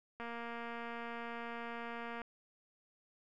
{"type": "click train", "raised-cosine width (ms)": 0.5, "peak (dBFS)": -30, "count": 473, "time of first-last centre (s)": [0.2, 2.217], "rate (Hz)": 234, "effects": []}